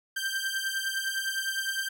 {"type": "beating tone pair", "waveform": "sawtooth", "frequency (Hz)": [1568, 1577.8], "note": ["G6", "G6"], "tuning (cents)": [0, 11], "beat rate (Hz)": 9.8, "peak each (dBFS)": [-28, -29], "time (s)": [0.16, 1.89], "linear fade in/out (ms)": 10, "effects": []}